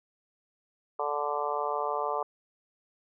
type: harmonic tone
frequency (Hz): 146.5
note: D3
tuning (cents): -4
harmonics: 3 / 4 / 5 / 6 / 7 / 8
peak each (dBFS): -35 / -35 / -35 / -35 / -35 / -35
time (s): 0.99-2.23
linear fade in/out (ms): 5
effects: none